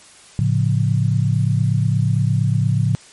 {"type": "chord", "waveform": "sine", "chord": "A augmented", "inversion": "none", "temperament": "equal", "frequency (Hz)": [110, 138.59, 174.61], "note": ["A2", "C#3", "E#3"], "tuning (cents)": [0, 0, 0], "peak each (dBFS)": [-17, -18, -22], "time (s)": [0.39, 2.95], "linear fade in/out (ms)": 0, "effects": ["white hiss -45 dBFS RMS until 3.12 s", "MP3 48 kbps"]}